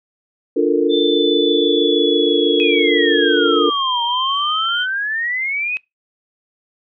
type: chord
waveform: sine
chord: Bb major seventh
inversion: first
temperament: equal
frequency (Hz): 293.7 / 349.2 / 440 / 466.2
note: D4 / F4 / A4 / Bb4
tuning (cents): 0 / 0 / 0 / 0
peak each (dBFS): -18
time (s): 0.56-3.7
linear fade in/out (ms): 10
type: tone with pitch glide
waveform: sine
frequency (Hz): 3543 to 3120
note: A7 to G7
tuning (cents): +11 to -9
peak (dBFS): -19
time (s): 0.89-4.87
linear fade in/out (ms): 50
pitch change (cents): -220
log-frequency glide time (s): 1.01-4.46
type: exponential two-way sweep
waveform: sine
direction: down then up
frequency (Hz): 2553 to 932.3 to 2553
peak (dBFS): -18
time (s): 2.6-5.77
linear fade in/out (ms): 0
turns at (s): 4.03
effects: noise-tail reverb RT60 0.2 s tail -24 dB re dry